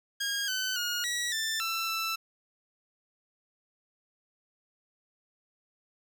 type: tone with pitch steps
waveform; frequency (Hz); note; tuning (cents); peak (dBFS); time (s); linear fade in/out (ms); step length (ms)
15% pulse; 1627 / 1518 / 1434 / 1924 / 1776 / 1337 / 1328; G#6 / F#6 / F6 / B6 / A6 / E6 / E6; -36 / +44 / +45 / -46 / +16 / +24 / +12; -23; 0.2-2.16; 10; 280
effects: none